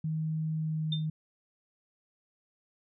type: tone with pitch glide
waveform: sine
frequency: 157.6 to 156.06 Hz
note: D#3 to D#3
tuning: +23 to +6 cents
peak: -29 dBFS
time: 0.04-1.1 s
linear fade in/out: 5 ms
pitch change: -17 cents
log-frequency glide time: 0.54-0.96 s
type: tone with exponential decay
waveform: sine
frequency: 3600 Hz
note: A7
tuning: 39 cents sharp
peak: -28 dBFS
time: 0.92-1.06 s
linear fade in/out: 5 ms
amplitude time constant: 29 ms
effects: none